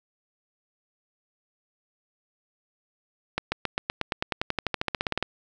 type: accelerating click train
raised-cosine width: 0.3 ms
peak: -9 dBFS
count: 22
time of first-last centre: 3.38-5.226 s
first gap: 140 ms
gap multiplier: 0.95
effects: none